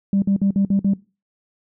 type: tone bursts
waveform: sine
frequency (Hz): 197.2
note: G3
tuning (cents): +11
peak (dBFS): -13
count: 6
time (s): 0.13-0.936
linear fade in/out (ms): 2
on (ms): 91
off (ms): 52
effects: noise-tail reverb RT60 0.3 s tail -21 dB re dry + tanh soft clip ceiling -11 dBFS